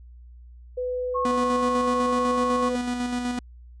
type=tone; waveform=sine; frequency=500 Hz; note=B4; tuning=21 cents sharp; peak=-25 dBFS; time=0.77-2.76 s; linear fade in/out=10 ms
type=tone with pitch glide; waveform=sine; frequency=1087 to 1095.8 Hz; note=C#6 to C#6; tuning=-34 to -20 cents; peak=-24 dBFS; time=1.14-2.7 s; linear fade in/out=20 ms; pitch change=+14 cents; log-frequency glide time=1.54-2.31 s
type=tone with tremolo; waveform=45% pulse; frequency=245.4 Hz; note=B3; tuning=11 cents flat; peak=-24 dBFS; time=1.25-3.39 s; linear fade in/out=2 ms; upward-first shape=square; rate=8 Hz; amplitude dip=35%
effects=added 60 Hz sine -43 dBFS peak until 3.8 s + resampled to 22050 Hz